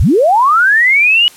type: linear sweep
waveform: sine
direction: up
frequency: 43.65 to 2955 Hz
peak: -6 dBFS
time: 0-1.28 s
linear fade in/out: 0 ms
effects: white hiss -39 dBFS RMS until 1.36 s + low-pass 12000 Hz 12 dB/octave